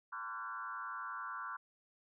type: tone with frequency modulation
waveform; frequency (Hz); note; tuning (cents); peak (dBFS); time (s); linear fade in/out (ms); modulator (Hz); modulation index
sine; 1253; D#6; +12; -40; 0.12-1.57; 10; 111; 2.4
effects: none